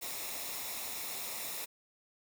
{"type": "noise with comb filter", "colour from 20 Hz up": "white", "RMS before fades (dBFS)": -40, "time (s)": [0.01, 1.66], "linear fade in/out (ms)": 20, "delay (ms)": 0.65, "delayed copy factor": -0.55, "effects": []}